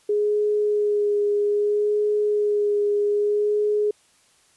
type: tone with vibrato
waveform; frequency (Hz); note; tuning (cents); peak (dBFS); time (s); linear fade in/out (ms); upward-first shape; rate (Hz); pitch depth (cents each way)
sine; 415.3; G#4; 0; -18; 0.09-3.91; 5; sine; 0.62; 16
effects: white hiss -59 dBFS RMS until 4.56 s + resampled to 24000 Hz